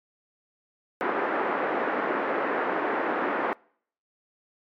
pink band-pass noise, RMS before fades -27 dBFS, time 1.01-3.53 s, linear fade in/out 0 ms, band 300 to 1800 Hz, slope 24 dB/octave, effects noise-tail reverb RT60 0.6 s tail -26 dB re dry + MP3 96 kbps

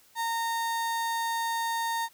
35% pulse tone, 920 Hz, A#5, 23 cents flat, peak -26 dBFS, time 0.15-2.09 s, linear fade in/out 50 ms, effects white hiss -60 dBFS RMS until 2.13 s

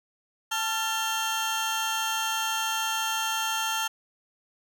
30% pulse tone cluster, 880 / 1367 / 3173 Hz, A5 / F6 / G7, 0 / -37 / +20 cents, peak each -28 dBFS, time 0.51-3.88 s, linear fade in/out 10 ms, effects none

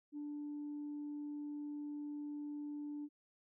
sine tone, 293.7 Hz, D4, in tune, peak -40 dBFS, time 0.12-3.09 s, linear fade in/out 50 ms, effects tanh soft clip ceiling -38 dBFS

